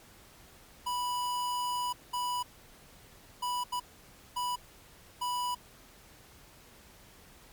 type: tone bursts at uneven times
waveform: square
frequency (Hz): 984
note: B5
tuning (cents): -7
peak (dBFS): -31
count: 6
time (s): 0.86-1.93 / 2.13-2.43 / 3.42-3.64 / 3.72-3.8 / 4.36-4.56 / 5.21-5.55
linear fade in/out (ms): 10
effects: pink hiss -56 dBFS RMS until 7.52 s + MP3 96 kbps